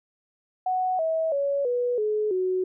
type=tone with pitch steps; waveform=sine; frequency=741 / 645.1 / 561.6 / 488.9 / 425.6 / 370.5 Hz; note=F#5 / E5 / C#5 / B4 / G#4 / F#4; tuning=+2 / -38 / +22 / -18 / +42 / +2 cents; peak=-22 dBFS; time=0.66-2.64 s; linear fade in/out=5 ms; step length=330 ms; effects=none